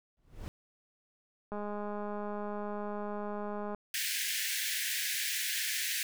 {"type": "noise with exponential growth", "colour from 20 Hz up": "brown", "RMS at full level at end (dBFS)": -35, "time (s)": [0.17, 0.48], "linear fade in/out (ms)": 0, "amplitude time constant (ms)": 66}
{"type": "click train", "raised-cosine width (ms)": 1, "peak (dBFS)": -26, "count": 462, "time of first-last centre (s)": [1.52, 3.747], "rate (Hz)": 207}
{"type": "high-pass noise", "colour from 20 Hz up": "pink", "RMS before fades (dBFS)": -34, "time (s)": [3.94, 6.03], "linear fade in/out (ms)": 2, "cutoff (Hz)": 1600, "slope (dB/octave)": 96}
{"effects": []}